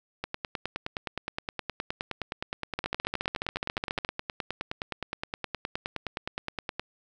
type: two click trains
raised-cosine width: 0.3 ms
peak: -15 / -13 dBFS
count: 64 / 19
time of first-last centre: 0.24-6.796 / 2.79-4.049 s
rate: 9.61 / 14.3 Hz
effects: none